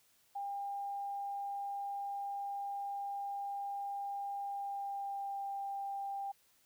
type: tone with pitch glide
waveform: sine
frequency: 801 to 793.6 Hz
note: G5 to G5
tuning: +37 to +21 cents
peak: -37 dBFS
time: 0.35-6.32 s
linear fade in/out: 10 ms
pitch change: -16 cents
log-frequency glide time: 4.41-5.43 s
effects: white hiss -70 dBFS RMS until 6.65 s